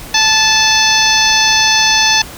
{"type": "harmonic tone", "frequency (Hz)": 874, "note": "A5", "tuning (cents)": -12, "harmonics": [1, 2, 3, 4, 5, 6, 7], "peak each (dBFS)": [-16, -16, -16, -16, -16, -16, -16], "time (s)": [0.14, 2.22], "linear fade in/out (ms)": 5, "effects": ["pink hiss -31 dBFS RMS until 2.37 s"]}